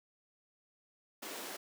pink high-pass noise, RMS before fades -44 dBFS, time 1.22-1.57 s, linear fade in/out 10 ms, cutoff 270 Hz, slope 24 dB/octave, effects none

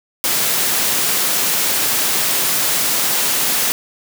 white high-pass noise, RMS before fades -17 dBFS, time 0.24-3.72 s, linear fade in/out 0 ms, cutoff 120 Hz, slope 24 dB/octave, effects none

